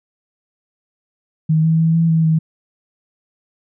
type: tone with pitch steps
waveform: sine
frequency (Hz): 157.8 / 161.5 / 162.6 / 165.3 / 161.9 / 159.5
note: D#3 / E3 / E3 / E3 / E3 / D#3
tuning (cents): +25 / -35 / -23 / +5 / -31 / +43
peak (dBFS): -11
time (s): 1.49-2.39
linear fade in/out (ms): 10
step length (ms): 150
effects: none